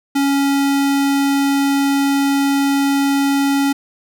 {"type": "tone", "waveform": "square", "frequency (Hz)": 278.4, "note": "C#4", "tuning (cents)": 8, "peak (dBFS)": -14, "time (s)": [0.15, 3.73], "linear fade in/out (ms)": 10, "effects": []}